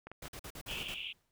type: clicks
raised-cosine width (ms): 0.5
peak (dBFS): -31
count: 3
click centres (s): 0.07 / 0.116 / 0.256
type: noise bursts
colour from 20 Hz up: pink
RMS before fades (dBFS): -46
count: 7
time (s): 0.22-0.944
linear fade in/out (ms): 5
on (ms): 64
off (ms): 46
type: band-pass noise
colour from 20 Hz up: white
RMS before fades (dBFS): -42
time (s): 0.68-1.13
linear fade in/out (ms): 10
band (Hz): 2400 to 3300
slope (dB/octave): 96
type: noise with exponential decay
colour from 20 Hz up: pink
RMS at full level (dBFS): -42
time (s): 0.71-1.31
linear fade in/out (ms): 0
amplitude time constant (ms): 130
effects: none